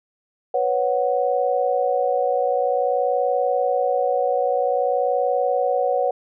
sine chord, B suspended second, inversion none, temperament equal, 493.9 / 554.4 / 740 Hz, B4 / C#5 / F#5, 0 / 0 / 0 cents, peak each -22 dBFS, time 0.54-6.11 s, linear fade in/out 5 ms, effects none

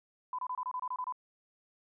sine tone bursts, 1005 Hz, B5, 30 cents sharp, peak -33 dBFS, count 10, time 0.33-1.124 s, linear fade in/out 2 ms, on 56 ms, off 26 ms, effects none

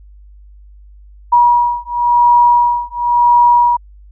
sine beating tone pair, 960 / 960.95 Hz, B5 / B5, -49 / -48 cents, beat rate 0.95 Hz, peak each -11 dBFS, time 1.32-3.77 s, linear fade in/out 10 ms, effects added 50 Hz sine -37 dBFS peak until 4.11 s

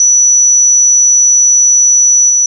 sine tone with level steps, 5920 Hz, F#8, in tune, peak -4 / -6 dBFS, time 0-2.46 s, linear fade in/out 2 ms, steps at 2.29 s, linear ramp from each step 10 ms, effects none

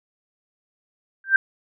sine tone with exponential growth, 1572 Hz, G6, 4 cents sharp, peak -7 dBFS, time 1.24-1.36 s, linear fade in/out 2 ms, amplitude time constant 26 ms, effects none

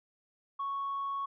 sine tone, 1108 Hz, C#6, 1 cent flat, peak -31 dBFS, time 0.59-1.26 s, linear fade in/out 10 ms, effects tanh soft clip ceiling -29 dBFS

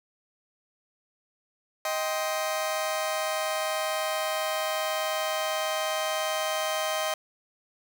sawtooth chord, C minor, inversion first, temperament just, 627.9 / 784.9 / 1046.5 Hz, Eb5 / G5 / C6, +16 / +2 / 0 cents, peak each -25 / -30 / -31 dBFS, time 1.85-7.14 s, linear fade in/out 2 ms, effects none

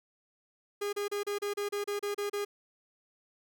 45% pulse tone bursts, 408.4 Hz, G#4, 29 cents flat, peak -31 dBFS, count 11, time 0.81-2.45 s, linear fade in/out 10 ms, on 120 ms, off 32 ms, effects none

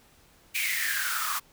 white noise with high-pass filter sweep, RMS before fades -29 dBFS, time 0.54-1.4 s, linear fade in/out 20 ms, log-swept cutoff 2400 to 1100 Hz, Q 9.2, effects pink hiss -59 dBFS RMS until 1.52 s

